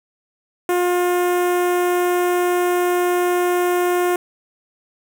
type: tone with notch filter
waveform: sawtooth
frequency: 355.8 Hz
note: F4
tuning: 32 cents sharp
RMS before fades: -18 dBFS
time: 0.69-4.16 s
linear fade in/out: 2 ms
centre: 4400 Hz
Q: 0.63
effects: none